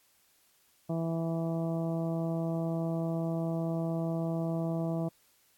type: harmonic tone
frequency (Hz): 164.81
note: E3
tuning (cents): 0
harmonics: 1 / 2 / 3 / 4 / 5 / 6 / 7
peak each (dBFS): -31 / -36 / -42 / -37 / -48 / -51 / -52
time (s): 0.89-5.09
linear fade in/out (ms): 10
effects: white hiss -67 dBFS RMS until 5.57 s + AAC 64 kbps